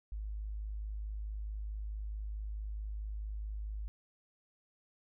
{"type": "tone", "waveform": "sine", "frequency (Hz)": 52.3, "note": "G#1", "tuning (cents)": 13, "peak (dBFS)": -37, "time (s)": [0.12, 3.88], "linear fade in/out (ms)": 0, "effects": []}